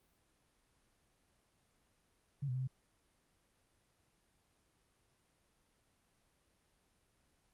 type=tone with pitch steps; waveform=sine; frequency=140.6 / 125.5 / 129.6 / 130.4 Hz; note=C#3 / B2 / C3 / C3; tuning=+25 / +28 / -16 / -5 cents; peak=-35 dBFS; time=2.42-2.676 s; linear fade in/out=10 ms; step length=64 ms; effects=pink hiss -75 dBFS RMS until 7.53 s + Opus 32 kbps